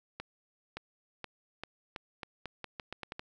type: accelerating click train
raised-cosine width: 0.3 ms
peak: -23 dBFS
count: 13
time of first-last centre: 0.2-3.195 s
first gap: 570 ms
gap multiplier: 0.83
effects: none